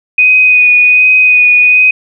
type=tone with vibrato; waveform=sine; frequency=2489 Hz; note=D#7; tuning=in tune; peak=-3 dBFS; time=0.18-1.91 s; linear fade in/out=5 ms; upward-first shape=sine; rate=1.3 Hz; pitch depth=17 cents each way; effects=none